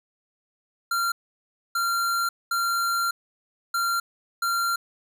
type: tone bursts at uneven times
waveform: square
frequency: 1379 Hz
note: F6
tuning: 22 cents flat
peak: -23 dBFS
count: 5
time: 0.91-1.12 / 1.75-2.29 / 2.51-3.11 / 3.74-4 / 4.42-4.76 s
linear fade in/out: 5 ms
effects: none